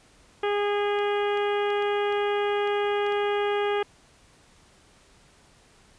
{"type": "harmonic tone", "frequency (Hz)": 410, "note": "G#4", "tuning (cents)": -22, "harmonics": [1, 2, 3, 4, 5, 6, 7, 8], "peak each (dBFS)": [-24, -30, -34, -36, -38, -40, -41, -42], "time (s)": [0.43, 3.83], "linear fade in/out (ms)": 5}
{"type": "clicks", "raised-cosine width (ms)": 0.2, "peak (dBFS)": -28, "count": 8, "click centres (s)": [0.989, 1.374, 1.704, 1.824, 2.125, 2.675, 3.065, 3.123]}
{"effects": ["pink hiss -57 dBFS RMS until 5.98 s", "resampled to 22050 Hz"]}